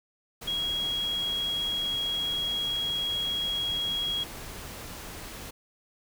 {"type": "tone in noise", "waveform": "sine", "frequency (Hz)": 3300, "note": "G#7", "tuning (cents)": -12, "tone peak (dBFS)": -27, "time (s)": [0.47, 4.24], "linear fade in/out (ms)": 10, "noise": "pink", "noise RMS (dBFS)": -41, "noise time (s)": [0.41, 5.51], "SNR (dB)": 11, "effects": []}